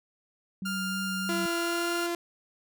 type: tone with vibrato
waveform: sine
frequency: 190 Hz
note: F#3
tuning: 46 cents sharp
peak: -32 dBFS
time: 0.62-1.46 s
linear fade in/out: 2 ms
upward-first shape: sine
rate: 3.2 Hz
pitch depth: 16 cents each way
type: tone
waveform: sawtooth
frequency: 1400 Hz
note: F6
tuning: 4 cents sharp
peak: -28 dBFS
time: 0.65-2.07 s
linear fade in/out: 10 ms
type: tone with pitch glide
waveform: sawtooth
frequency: 339.1 to 343.4 Hz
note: E4 to F4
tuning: +49 to -29 cents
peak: -25 dBFS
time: 1.29-2.15 s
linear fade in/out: 2 ms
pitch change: +22 cents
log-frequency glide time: 1.58-1.92 s
effects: none